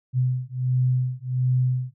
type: beating tone pair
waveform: sine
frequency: 126.4 / 127.8 Hz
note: B2 / C3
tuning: +41 / -40 cents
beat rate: 1.4 Hz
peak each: -23 dBFS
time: 0.13-1.94 s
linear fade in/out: 50 ms
effects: none